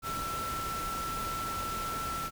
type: tone in noise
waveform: sine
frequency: 1336 Hz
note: E6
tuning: 23 cents sharp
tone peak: -34 dBFS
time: 0.02-2.31 s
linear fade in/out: 50 ms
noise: pink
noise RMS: -39 dBFS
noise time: 0.02-2.31 s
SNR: +2 dB
effects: none